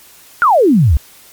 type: exponential sweep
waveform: sine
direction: down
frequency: 1484 to 61.74 Hz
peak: -6 dBFS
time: 0.42-0.97 s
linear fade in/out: 0 ms
effects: white hiss -42 dBFS RMS until 1.32 s + MP3 96 kbps